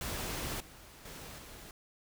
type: noise with level steps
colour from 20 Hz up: pink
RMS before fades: -38 / -54 / -47 / -50 dBFS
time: 0.01-1.71 s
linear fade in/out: 2 ms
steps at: 0.6 / 1.05 / 1.38 s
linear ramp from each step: 5 ms
effects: none